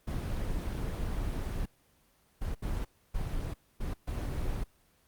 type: noise bursts at uneven times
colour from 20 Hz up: brown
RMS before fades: -33 dBFS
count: 6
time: 0.07-1.66 / 2.41-2.55 / 2.62-2.85 / 3.14-3.54 / 3.8-3.94 / 4.07-4.64 s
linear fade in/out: 10 ms
effects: pink hiss -67 dBFS RMS until 5.07 s + Opus 24 kbps